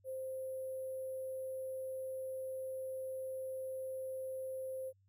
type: tone with sample-and-hold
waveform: sine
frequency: 523.3 Hz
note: C5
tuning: in tune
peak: -39 dBFS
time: 0.04-4.93 s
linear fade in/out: 50 ms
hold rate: 11025 Hz
effects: added 97 Hz sine -68 dBFS peak until 5.08 s